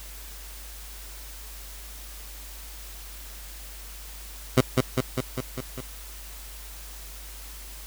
15% pulse tone with echo, 128 Hz, C3, 38 cents flat, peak -8 dBFS, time 4.57-4.61 s, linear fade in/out 5 ms, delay 200 ms, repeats 6, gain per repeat -3 dB, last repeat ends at 5.81 s, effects added 50 Hz sine -41 dBFS peak until 7.86 s + white hiss -44 dBFS RMS until 7.86 s

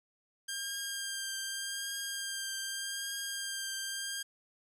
10% pulse tone with vibrato, 1599 Hz, G6, 34 cents sharp, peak -27 dBFS, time 0.48-4.23 s, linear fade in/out 10 ms, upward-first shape triangle, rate 0.84 Hz, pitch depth 22 cents each way, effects none

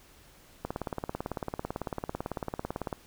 click train, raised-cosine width 1 ms, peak -18 dBFS, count 42, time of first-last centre 0.65-2.928 s, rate 18 Hz, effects pink hiss -57 dBFS RMS until 3.06 s

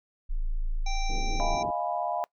sine tone, 27.5 Hz, A0, in tune, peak -25 dBFS, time 0.29-1.56 s, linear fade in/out 20 ms
harmonic tone, 782 Hz, G5, 4 cents flat, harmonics 1 / 3 / 5 / 7 / 8, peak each -35 / -40 / -42 / -43 / -44 dBFS, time 0.86-1.63 s, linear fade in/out 5 ms
white low-pass noise, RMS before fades -39 dBFS, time 1.09-1.71 s, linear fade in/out 10 ms, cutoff 460 Hz, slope 48 dB/octave
sine chord, F half-diminished seventh, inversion third, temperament equal, 622.3 / 698.5 / 830.6 / 987.8 Hz, Eb5 / F5 / Ab5 / Cb6, 0 / 0 / 0 / 0 cents, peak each -34 / -30 / -34 / -35 dBFS, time 1.4-2.24 s, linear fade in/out 0 ms
effects noise-tail reverb RT60 0.1 s tail -23 dB re dry

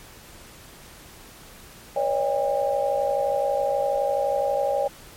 sine tone cluster, 493 / 560 / 612 / 804 Hz, B4 / C#5 / D#5 / G5, -3 / +18 / -29 / +44 cents, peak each -31 / -23 / -28 / -26 dBFS, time 1.96-4.88 s, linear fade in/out 5 ms, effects pink hiss -46 dBFS RMS until 5.16 s + MP3 64 kbps

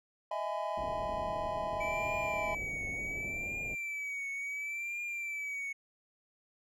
triangle chord, E major seventh, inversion third, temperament equal with one note detuned, 622.3 / 659.3 / 830.6 / 1009.1 Hz, D#5 / E5 / G#5 / B5, 0 / 0 / 0 / +37 cents, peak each -37 dBFS, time 0.31-2.55 s, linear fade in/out 5 ms
pink low-pass noise, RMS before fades -45 dBFS, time 0.77-3.75 s, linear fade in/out 2 ms, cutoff 750 Hz, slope 48 dB/octave
triangle tone with vibrato, 2310 Hz, D7, 29 cents flat, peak -34 dBFS, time 1.8-5.73 s, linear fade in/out 10 ms, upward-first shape triangle, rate 0.7 Hz, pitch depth 77 cents each way
effects none

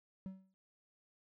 triangle tone with exponential decay, 190 Hz, F#3, 46 cents sharp, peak -37 dBFS, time 0.26-0.54 s, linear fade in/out 0 ms, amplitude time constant 59 ms, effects none

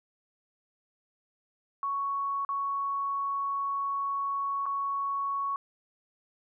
sine tone with dropouts, 1112 Hz, C#6, 5 cents sharp, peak -28 dBFS, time 1.83-5.56 s, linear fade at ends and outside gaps 1 ms, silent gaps 2.449-2.49 / 4.657-4.663 s, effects none

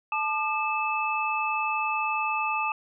sine tone cluster, 871 / 1202 / 2616 Hz, A5 / D6 / E7, -18 / +40 / -14 cents, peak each -29 dBFS, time 0.12-2.72 s, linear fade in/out 2 ms, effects none

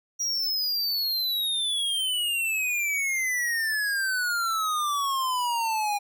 square exponential sweep, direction down, 5770 to 810 Hz, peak -25 dBFS, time 0.19-5.99 s, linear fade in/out 20 ms, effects none

